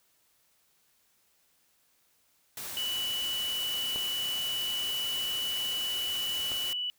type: noise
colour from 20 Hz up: white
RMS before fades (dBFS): -39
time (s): 2.57-6.73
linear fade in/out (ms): 2
type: tone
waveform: sine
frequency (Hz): 2960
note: F#7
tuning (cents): 0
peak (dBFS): -30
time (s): 2.77-6.9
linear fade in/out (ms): 0
type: clicks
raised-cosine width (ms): 1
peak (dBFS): -26 / -27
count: 2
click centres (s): 3.96 / 6.518
effects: white hiss -69 dBFS RMS until 6.98 s